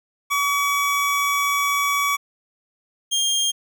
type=tone pair in turn; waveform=25% pulse; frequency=1136 / 3213 Hz; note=C#6 / G7; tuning=+42 / +42 cents; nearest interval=octave + tritone; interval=1800 cents; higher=second; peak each=-15 dBFS; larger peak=neither; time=0.3-2.17 / 3.11-3.52 s; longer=first; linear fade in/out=20 ms; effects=none